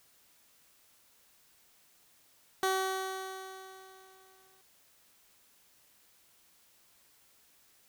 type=tone with exponential decay; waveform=15% pulse; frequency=380 Hz; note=F#4; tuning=46 cents sharp; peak=-20 dBFS; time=2.63-4.61 s; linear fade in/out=1 ms; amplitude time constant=430 ms; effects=white hiss -65 dBFS RMS until 7.88 s